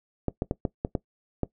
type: clicks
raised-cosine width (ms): 2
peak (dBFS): -12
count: 7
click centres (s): 0.283 / 0.421 / 0.511 / 0.652 / 0.849 / 0.952 / 1.433
effects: noise-tail reverb RT60 0.1 s tail -19 dB re dry